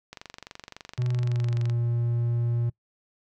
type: click train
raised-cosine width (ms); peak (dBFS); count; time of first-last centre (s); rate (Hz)
0.2; -22; 38; 0.13-1.698; 23.6
type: tone with pitch glide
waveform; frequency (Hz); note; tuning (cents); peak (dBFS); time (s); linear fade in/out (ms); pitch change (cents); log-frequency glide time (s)
triangle; 123.47 to 118.51; B2 to A#2; 0 to +29; -21; 0.98-2.7; 10; -71; 1.11-1.55
effects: noise-tail reverb RT60 0.1 s tail -22 dB re dry